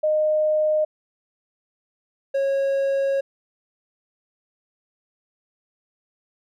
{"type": "tone pair in turn", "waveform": ["sine", "triangle"], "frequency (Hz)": [615, 547.8], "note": ["D#5", "C#5"], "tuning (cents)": [-20, -21], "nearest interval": "major second", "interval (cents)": 201, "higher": "first", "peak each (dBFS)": -17, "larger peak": "neither", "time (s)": [[0.03, 0.85], [2.34, 3.21]], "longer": "second", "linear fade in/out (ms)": 10, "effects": []}